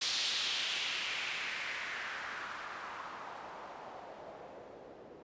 blue noise with low-pass filter sweep, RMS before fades -40 dBFS, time 0.01-5.23 s, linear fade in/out 10 ms, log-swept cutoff 4300 to 430 Hz, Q 2.1, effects resampled to 16000 Hz

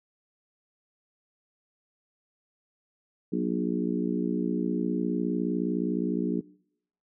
harmonic tone with a mistuned harmonic, 59.6 Hz, A#1, 39 cents sharp, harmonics 3 / 4 / 5 / 6 / 7, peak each -30 / -31 / -30 / -34 / -35 dBFS, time 3.32-6.41 s, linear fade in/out 10 ms, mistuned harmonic 3, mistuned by +50 cents, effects noise-tail reverb RT60 0.7 s tail -23 dB re dry

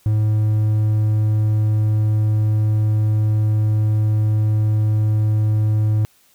triangle tone, 107.3 Hz, A2, 43 cents flat, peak -12 dBFS, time 0.06-6.05 s, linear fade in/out 0 ms, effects white hiss -56 dBFS RMS until 6.34 s

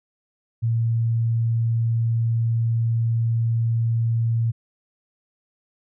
sine tone, 115 Hz, A#2, 23 cents flat, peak -18 dBFS, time 0.62-4.52 s, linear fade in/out 20 ms, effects none

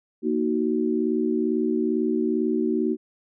sine chord, D# minor, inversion second, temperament just, 233.3 / 311.1 / 373.4 Hz, A#3 / D#4 / F#4, +2 / 0 / +16 cents, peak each -25 dBFS, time 0.22-2.97 s, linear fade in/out 50 ms, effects none

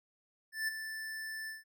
square tone with ADSR envelope, 1761 Hz, A6, 1 cent sharp, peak -31 dBFS, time 0.52-1.64 s, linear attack 160 ms, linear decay 14 ms, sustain -9 dB, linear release 160 ms, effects none

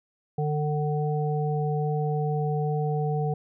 harmonic tone, 149.8 Hz, D3, 35 cents sharp, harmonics 1 / 3 / 5, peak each -25 / -30 / -32 dBFS, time 0.38-3.34 s, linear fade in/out 5 ms, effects none

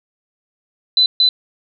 sine tone bursts at uneven times, 4012 Hz, B7, 26 cents sharp, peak -9 dBFS, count 2, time 0.97-1.06 / 1.2-1.29 s, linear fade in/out 2 ms, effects none

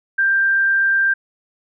sine tone, 1582 Hz, G6, 15 cents sharp, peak -13 dBFS, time 0.18-1.14 s, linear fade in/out 10 ms, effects none

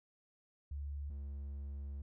sine / triangle tone pair in turn, 71.4 / 70.09 Hz, D2 / C#2, -48 / +20 cents, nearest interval unison, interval 32 cents, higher first, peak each -39 / -39 dBFS, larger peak neither, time 0.71-1.1 / 1.1-2.02 s, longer second, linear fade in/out 5 ms, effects none

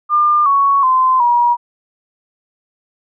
sine tone with pitch steps, 1200 / 1113.2 / 1032.7 / 958 Hz, D6 / C#6 / C6 / A#5, +37 / +7 / -23 / +47 cents, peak -9 dBFS, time 0.09-1.57 s, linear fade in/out 50 ms, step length 370 ms, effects none

